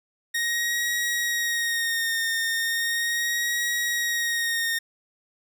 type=tone with vibrato; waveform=sawtooth; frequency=1864.7 Hz; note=A#6; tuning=in tune; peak=-20 dBFS; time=0.34-4.79 s; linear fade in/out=10 ms; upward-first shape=sine; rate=0.37 Hz; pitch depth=33 cents each way; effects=none